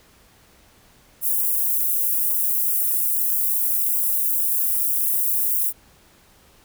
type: high-pass noise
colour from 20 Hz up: white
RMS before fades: -21 dBFS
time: 1.21-5.73 s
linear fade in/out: 50 ms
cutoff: 11000 Hz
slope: 24 dB/octave
effects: pink hiss -54 dBFS RMS until 6.64 s